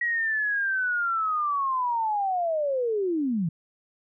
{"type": "linear sweep", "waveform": "sine", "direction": "down", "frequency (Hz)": [1920, 153], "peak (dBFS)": -23, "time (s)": [0.01, 3.49], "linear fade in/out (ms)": 5, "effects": []}